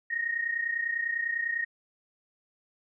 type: tone pair together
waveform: sine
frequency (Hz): 1840 / 1870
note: A#6 / A#6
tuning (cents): -23 / +5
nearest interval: unison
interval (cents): 28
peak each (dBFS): -33 / -29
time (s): 0.1-1.65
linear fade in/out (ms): 10
effects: none